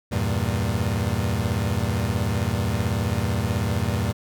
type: chord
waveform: 30% pulse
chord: E diminished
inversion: none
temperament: equal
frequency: 82.41 / 98 / 116.54 Hz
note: E2 / G2 / Bb2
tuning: 0 / 0 / 0 cents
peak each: -25 / -23 / -23 dBFS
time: 0.11-4.13 s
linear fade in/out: 20 ms
effects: none

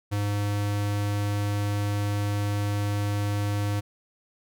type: tone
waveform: square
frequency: 102.5 Hz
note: G#2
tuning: 22 cents flat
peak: -25 dBFS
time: 0.11-3.81 s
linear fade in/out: 20 ms
effects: none

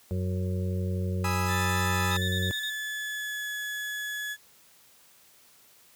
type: harmonic tone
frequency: 92 Hz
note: F#2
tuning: 9 cents flat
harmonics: 1 / 2 / 4 / 5 / 6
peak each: -27 / -33 / -39 / -41 / -43 dBFS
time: 0.11-2.51 s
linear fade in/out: 0 ms
type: chord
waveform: 30% pulse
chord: E major seventh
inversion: first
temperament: equal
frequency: 830.6 / 987.8 / 1244.5 / 1318.5 Hz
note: G#5 / B5 / D#6 / E6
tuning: 0 / 0 / 0 / 0 cents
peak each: -32 dBFS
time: 1.24-2.17 s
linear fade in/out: 5 ms
type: tone with pitch glide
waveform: 35% pulse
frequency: 1760 to 1699.1 Hz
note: A6 to G#6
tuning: 0 to +39 cents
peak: -30 dBFS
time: 1.47-4.37 s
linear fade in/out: 50 ms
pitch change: -61 cents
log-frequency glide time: 1.89-3.54 s
type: tone bursts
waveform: sine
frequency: 3684 Hz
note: A#7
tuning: 21 cents flat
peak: -32 dBFS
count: 6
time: 2.11-2.7 s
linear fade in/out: 5 ms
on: 70 ms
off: 34 ms
effects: white hiss -58 dBFS RMS until 5.95 s + high-pass 60 Hz 12 dB/octave

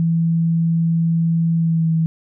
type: tone with pitch glide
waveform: sine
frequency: 165.6 to 162.19 Hz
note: E3 to E3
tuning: +8 to -28 cents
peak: -14 dBFS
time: 0-2.06 s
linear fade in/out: 0 ms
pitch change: -36 cents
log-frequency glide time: 1.56-1.91 s
effects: none

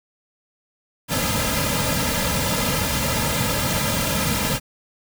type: noise with comb filter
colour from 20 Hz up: pink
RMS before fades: -22 dBFS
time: 1.08-4.6 s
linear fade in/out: 50 ms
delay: 2.7 ms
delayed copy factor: -1
effects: none

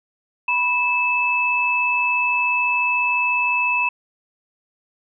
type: tone pair together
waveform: sine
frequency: 980.3 / 2617 Hz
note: B5 / E7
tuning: -13 / -13 cents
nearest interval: octave + perfect fourth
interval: 1700 cents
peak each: -22 / -18 dBFS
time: 0.48-3.89 s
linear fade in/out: 5 ms
effects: none

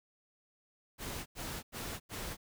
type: noise bursts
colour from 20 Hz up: pink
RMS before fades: -41 dBFS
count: 4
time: 0.98-2.37 s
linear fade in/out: 50 ms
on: 280 ms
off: 90 ms
effects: none

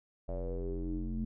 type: tone with low-pass filter sweep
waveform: square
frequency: 44.31 Hz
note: F1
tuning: 26 cents sharp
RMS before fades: -36 dBFS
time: 0.28-1.25 s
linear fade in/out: 10 ms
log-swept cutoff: 620 to 220 Hz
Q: 7.4
effects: none

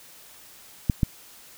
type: clicks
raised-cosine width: 5 ms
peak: -7 dBFS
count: 2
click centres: 0.898 / 1.032 s
effects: white hiss -49 dBFS RMS until 1.57 s

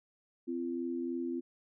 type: tone pair together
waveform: sine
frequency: 258 / 341.3 Hz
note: C4 / F4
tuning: -24 / -40 cents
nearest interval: perfect fourth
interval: 484 cents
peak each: -36 / -36 dBFS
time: 0.47-1.41 s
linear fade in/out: 20 ms
effects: none

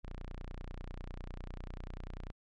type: tone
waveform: sawtooth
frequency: 30.15 Hz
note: B0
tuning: 41 cents flat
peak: -38 dBFS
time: 0.03-2.32 s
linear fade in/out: 20 ms
effects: low-pass 4000 Hz 12 dB/octave

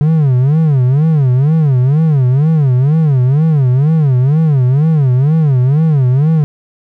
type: tone with vibrato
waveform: triangle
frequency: 142.1 Hz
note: C#3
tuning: 43 cents sharp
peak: -5 dBFS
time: 0.01-6.44 s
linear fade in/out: 0 ms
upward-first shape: sine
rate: 2.1 Hz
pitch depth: 230 cents each way
effects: none

